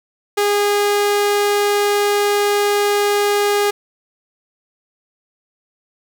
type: tone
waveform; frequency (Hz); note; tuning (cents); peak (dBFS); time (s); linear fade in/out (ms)
sawtooth; 409.8; G#4; -23; -10; 0.37-3.71; 10
effects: none